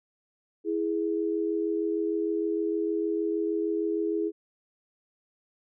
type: tone pair together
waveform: sine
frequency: 329.6 / 416.1 Hz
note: E4 / G#4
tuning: 0 / +3 cents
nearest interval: major third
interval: 403 cents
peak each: -28 dBFS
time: 0.64-4.32 s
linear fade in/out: 50 ms
effects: none